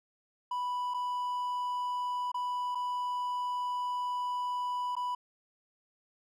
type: tone with dropouts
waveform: triangle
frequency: 987.8 Hz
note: B5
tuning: in tune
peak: -29 dBFS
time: 0.51-5.15 s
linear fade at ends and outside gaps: 5 ms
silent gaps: 0.939-0.943 / 2.318-2.343 / 2.749-2.753 / 4.954-4.965 s
effects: none